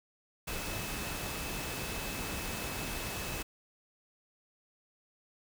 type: tone in noise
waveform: sine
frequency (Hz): 2595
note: E7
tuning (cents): -28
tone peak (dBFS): -46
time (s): 0.47-3.43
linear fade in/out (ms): 10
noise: pink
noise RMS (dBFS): -38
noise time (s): 0.47-3.43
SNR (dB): -11
effects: none